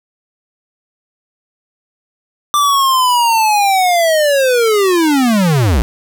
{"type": "linear sweep", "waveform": "square", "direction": "down", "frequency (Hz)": [1183, 51.2], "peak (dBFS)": -10, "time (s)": [2.54, 5.82], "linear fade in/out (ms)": 0, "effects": []}